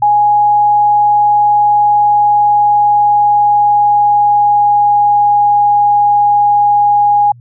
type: tone with pitch glide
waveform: sine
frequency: 830 to 823.8 Hz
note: G#5 to G#5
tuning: -1 to -14 cents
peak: -6 dBFS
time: 0.02-7.32 s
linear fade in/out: 5 ms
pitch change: -13 cents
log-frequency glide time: 1.49-5.6 s
effects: added 120 Hz sine -35 dBFS peak until 7.4 s